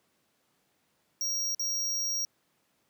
square tone with dropouts, 5640 Hz, F8, 16 cents sharp, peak -29 dBFS, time 1.21-2.25 s, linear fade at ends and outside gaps 1 ms, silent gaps 1.548-1.595 s, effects pink hiss -72 dBFS RMS until 2.89 s + high-pass 150 Hz 12 dB/octave

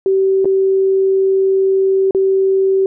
sine tone with dropouts, 384.8 Hz, G4, 32 cents flat, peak -10 dBFS, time 0.06-2.86 s, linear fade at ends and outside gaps 1 ms, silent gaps 0.446-0.455 / 2.109-2.148 s, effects none

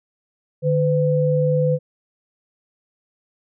sine tone pair together, 150.2 / 505.2 Hz, D3 / B4, +39 / +39 cents, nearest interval octave + major sixth, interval 2100 cents, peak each -18 dBFS, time 0.62-1.79 s, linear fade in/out 50 ms, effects none

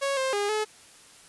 sawtooth tone with pitch steps, 553 / 528 / 408.2 / 428.7 Hz, C#5 / C5 / G#4 / A4, -4 / +16 / -30 / -45 cents, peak -21 dBFS, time 0.01-0.65 s, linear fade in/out 20 ms, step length 160 ms, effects white hiss -52 dBFS RMS until 1.28 s + resampled to 24000 Hz

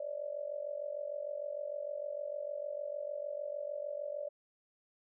sine tone with amplitude modulation, 584 Hz, D5, 10 cents flat, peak -33 dBFS, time 0-4.29 s, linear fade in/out 5 ms, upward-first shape sine, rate 46.6 Hz, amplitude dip 85%, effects none

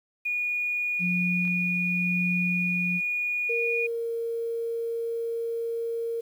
sine tone, 2449 Hz, D#7, 28 cents flat, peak -25 dBFS, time 0.25-3.87 s, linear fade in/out 10 ms
sine tone with tremolo, 178.1 Hz, F3, 34 cents sharp, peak -25 dBFS, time 0.99-3.01 s, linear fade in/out 50 ms, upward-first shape sine, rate 0.95 Hz, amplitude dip 30%
clicks, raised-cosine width 0.3 ms, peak -32 dBFS, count 2, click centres 1.452 / 1.477 s
sine tone with pitch glide, 466.2 to 462.2 Hz, A#4 to A#4, 0 to -15 cents, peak -27 dBFS, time 3.49-6.21 s, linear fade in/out 10 ms, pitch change -15 cents, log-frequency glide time 3.79-4.12 s
effects 9-bit

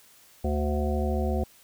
harmonic tone, 74 Hz, D2, 14 cents sharp, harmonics 1 / 3 / 5 / 7 / 9 / 10, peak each -26 / -31 / -33 / -34 / -36 / -36 dBFS, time 0.44-1.44 s, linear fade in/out 5 ms, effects white hiss -56 dBFS RMS until 1.63 s

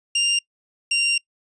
sawtooth tone pair in turn, 2794 / 2773 Hz, F7 / F7, 0 / -13 cents, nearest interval unison, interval 13 cents, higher first, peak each -14 dBFS, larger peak neither, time 0.15-0.39 / 0.91-1.18 s, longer second, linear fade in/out 5 ms, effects noise-tail reverb RT60 0.1 s tail -26 dB re dry + resampled to 22050 Hz

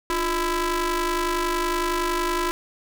sawtooth ring-modulated tone, 326.8 Hz, E4, 15 cents flat, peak -15 dBFS, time 0.1-2.51 s, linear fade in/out 0 ms, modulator 679 Hz, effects none

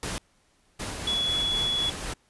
pink noise, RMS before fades -32 dBFS, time 0.03-0.18 s, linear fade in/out 0 ms
pink noise with tremolo, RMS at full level -33 dBFS, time 0.79-2.14 s, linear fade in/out 10 ms, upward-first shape sine, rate 4 Hz, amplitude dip 30%
sine tone, 3391 Hz, G#7, 35 cents sharp, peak -24 dBFS, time 1.07-1.9 s, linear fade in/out 5 ms
effects pink hiss -65 dBFS RMS until 2.29 s + resampled to 24000 Hz

